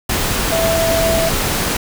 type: tone in noise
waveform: sine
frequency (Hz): 659.3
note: E5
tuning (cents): 0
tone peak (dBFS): -15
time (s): 0.52-1.29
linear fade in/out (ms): 5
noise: pink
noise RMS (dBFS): -18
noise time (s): 0.09-1.77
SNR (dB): 0
effects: none